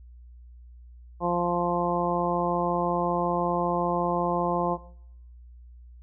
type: harmonic tone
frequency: 174.61 Hz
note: F3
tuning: in tune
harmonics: 1 / 2 / 3 / 4 / 5 / 6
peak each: -30 / -30 / -30 / -30 / -30 / -30 dBFS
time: 1.2-4.78 s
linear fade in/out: 50 ms
effects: noise-tail reverb RT60 0.7 s tail -18 dB re dry + added 60 Hz sine -45 dBFS peak until 6.02 s